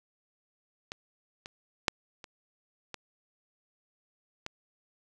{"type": "clicks", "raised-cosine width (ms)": 0.2, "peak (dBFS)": [-20, -24, -6, -27, -21, -19], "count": 6, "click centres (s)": [0.919, 1.459, 1.882, 2.242, 2.943, 4.464], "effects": []}